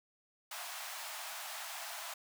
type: high-pass noise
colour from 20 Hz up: pink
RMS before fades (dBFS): -44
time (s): 0.51-2.14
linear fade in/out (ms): 5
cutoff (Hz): 630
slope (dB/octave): 96
effects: none